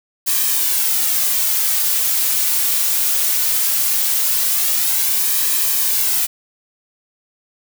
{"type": "noise with flanger", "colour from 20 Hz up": "blue", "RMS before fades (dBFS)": -17, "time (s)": [0.26, 6.27], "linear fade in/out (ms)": 20, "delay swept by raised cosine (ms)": [1.4, 3.9], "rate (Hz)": 0.19, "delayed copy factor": -0.5, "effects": []}